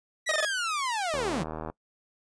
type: linear sweep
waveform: sawtooth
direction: down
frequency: 1975.5 to 130 Hz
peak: -24 dBFS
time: 0.26-1.44 s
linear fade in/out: 20 ms
type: tone bursts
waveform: sawtooth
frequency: 622.3 Hz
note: D#5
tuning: in tune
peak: -21 dBFS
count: 4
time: 0.29-0.45 s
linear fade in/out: 2 ms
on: 25 ms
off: 20 ms
type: click train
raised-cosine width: 1 ms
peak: -21 dBFS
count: 45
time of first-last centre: 1.14-1.7 s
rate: 78.6 Hz
effects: noise-tail reverb RT60 0.1 s tail -23 dB re dry + resampled to 22050 Hz